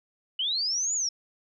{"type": "linear two-way sweep", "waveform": "sine", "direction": "up then down", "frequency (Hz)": [2900, 7040, 5360], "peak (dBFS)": -25, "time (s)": [0.39, 1.09], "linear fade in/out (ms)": 5, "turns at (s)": 0.94, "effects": []}